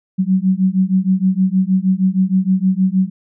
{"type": "beating tone pair", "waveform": "sine", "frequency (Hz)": [185, 191.4], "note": ["F#3", "G3"], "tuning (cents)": [0, -41], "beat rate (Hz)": 6.4, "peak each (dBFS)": -15, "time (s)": [0.18, 3.1], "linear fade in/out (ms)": 20, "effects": []}